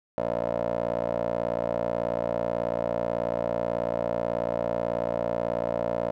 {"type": "tone with band-pass filter", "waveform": "15% pulse", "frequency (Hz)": 58.27, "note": "A#1", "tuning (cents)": 0, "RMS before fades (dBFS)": -28, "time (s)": [0.18, 6.11], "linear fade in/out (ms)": 0, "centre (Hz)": 610, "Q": 3.3, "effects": []}